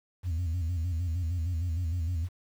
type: tone with vibrato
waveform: sine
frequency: 85 Hz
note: F2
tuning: 46 cents flat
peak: -25 dBFS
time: 0.23-2.29 s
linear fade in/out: 50 ms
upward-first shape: square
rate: 6.5 Hz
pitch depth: 93 cents each way
effects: tanh soft clip ceiling -26 dBFS + 9-bit